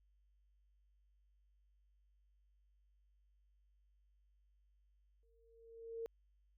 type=tone with exponential growth; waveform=sine; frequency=457 Hz; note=A#4; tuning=34 cents flat; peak=-39 dBFS; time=5.23-6.06 s; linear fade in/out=0 ms; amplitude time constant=180 ms; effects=added 50 Hz sine -70 dBFS peak until 6.57 s